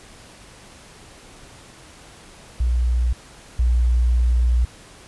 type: tone pair in turn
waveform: sine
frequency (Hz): 60.5 / 60.22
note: B1 / B1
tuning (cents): -35 / -43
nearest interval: unison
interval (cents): 8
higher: first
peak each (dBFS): -16 / -14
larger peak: second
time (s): 2.6-3.13 / 3.59-4.65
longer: second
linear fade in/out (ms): 5
effects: pink hiss -45 dBFS RMS until 5.07 s + resampled to 24000 Hz